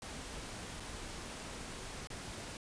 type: noise with dropouts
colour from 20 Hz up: pink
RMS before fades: -45 dBFS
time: 0.02-2.57 s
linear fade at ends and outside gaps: 1 ms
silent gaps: 0.799-0.803 / 2.072-2.102 s
effects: resampled to 22050 Hz